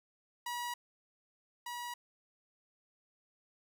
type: tone pair in turn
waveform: sawtooth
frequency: 965 / 965 Hz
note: B5 / B5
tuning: -40 / -40 cents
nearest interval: unison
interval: 0 cents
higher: neither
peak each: -33 / -36 dBFS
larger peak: first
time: 0.46-0.74 / 1.66-1.94 s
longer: neither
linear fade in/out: 5 ms
effects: none